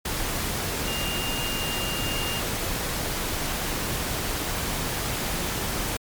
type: tone in noise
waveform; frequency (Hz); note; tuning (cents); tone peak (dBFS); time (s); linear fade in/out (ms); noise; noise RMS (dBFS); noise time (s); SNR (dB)
sine; 2813; F7; +12; -31; 0.87-2.4; 5; pink; -28; 0.05-5.97; -6
effects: MP3 96 kbps